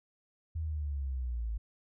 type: linear sweep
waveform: sine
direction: down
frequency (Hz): 81.7 to 52.8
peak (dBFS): -32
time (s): 0.55-1.58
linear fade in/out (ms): 10
effects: none